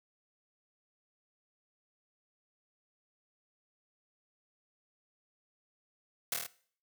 white noise with echo, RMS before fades -32 dBFS, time 6.32-6.34 s, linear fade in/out 2 ms, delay 25 ms, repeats 5, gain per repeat -2 dB, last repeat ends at 6.465 s, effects noise-tail reverb RT60 0.5 s tail -19 dB re dry + high-pass 150 Hz 12 dB/octave

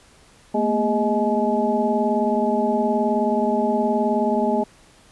sine tone cluster, 219.4 / 238.4 / 409.5 / 626 / 848 Hz, A3 / A#3 / G#4 / D#5 / G#5, -5 / +39 / -24 / +10 / +36 cents, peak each -24 dBFS, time 0.54-4.64 s, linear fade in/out 10 ms, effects pink hiss -52 dBFS RMS until 5.11 s + resampled to 24000 Hz

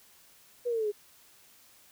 sine exponential sweep, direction down, 493.9 to 406.5 Hz, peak -27 dBFS, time 0.65-0.92 s, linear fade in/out 20 ms, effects white hiss -59 dBFS RMS until 1.91 s

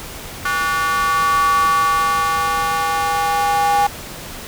square tone with high-pass filter sweep, 162.5 Hz, E3, 24 cents flat, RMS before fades -17 dBFS, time 0.45-3.87 s, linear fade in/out 5 ms, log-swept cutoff 1300 to 850 Hz, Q 7.7, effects pink hiss -32 dBFS RMS until 4.47 s

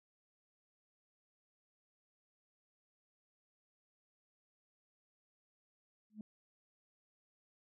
sine tone with exponential growth, 213.7 Hz, G#3, 50 cents sharp, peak -39 dBFS, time 6.1-6.21 s, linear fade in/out 2 ms, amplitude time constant 23 ms, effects tanh soft clip ceiling -39 dBFS

